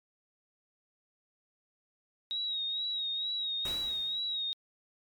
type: tone with vibrato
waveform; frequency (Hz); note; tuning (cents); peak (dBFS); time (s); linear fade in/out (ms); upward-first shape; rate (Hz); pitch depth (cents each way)
sine; 3800; A#7; +33; -31; 2.31-4.53; 0; sine; 2.2; 51
type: noise with exponential decay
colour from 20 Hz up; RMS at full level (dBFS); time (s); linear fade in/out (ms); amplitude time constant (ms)
pink; -40; 3.65-4.48; 2; 180
effects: MP3 96 kbps